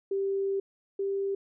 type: tone pair in turn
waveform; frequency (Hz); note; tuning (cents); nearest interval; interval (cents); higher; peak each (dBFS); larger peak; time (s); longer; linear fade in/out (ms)
sine; 392 / 393.8; G4 / G4; 0 / +8; unison; 8; second; -26 / -27; first; 0.11-0.6 / 0.99-1.35; first; 5
effects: none